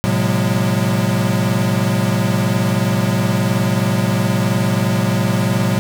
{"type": "tone cluster", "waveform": "square", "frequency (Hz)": [112.1, 131.1, 180.6, 203.6, 235.3], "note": ["A2", "C3", "F#3", "G#3", "A#3"], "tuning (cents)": [33, 4, -42, -34, 16], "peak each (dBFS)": [-20, -22, -20, -22, -29], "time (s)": [0.04, 5.79], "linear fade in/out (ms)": 0, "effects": []}